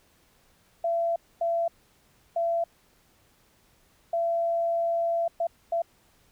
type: tone bursts at uneven times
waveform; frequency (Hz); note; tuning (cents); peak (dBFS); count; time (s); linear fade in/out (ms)
sine; 675; E5; +41; -23; 6; 0.84-1.16 / 1.41-1.68 / 2.36-2.64 / 4.13-5.28 / 5.4-5.47 / 5.72-5.82; 5
effects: pink hiss -63 dBFS RMS until 6.31 s